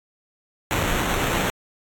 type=noise with sample-and-hold; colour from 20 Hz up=pink; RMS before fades=-23 dBFS; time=0.71-1.5 s; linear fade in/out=0 ms; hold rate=4900 Hz; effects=AAC 64 kbps